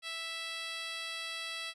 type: tone with band-pass filter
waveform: 10% pulse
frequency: 659 Hz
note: E5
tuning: 1 cent flat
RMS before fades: -40 dBFS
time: 0.02-1.74 s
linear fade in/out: 50 ms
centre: 4100 Hz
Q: 0.81
effects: resampled to 32000 Hz